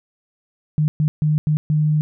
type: tone bursts at uneven times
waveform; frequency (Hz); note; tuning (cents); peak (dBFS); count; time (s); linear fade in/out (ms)
sine; 152.3; D#3; -37; -14; 5; 0.78-0.88 / 1-1.08 / 1.22-1.38 / 1.47-1.57 / 1.7-2.01; 0
effects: none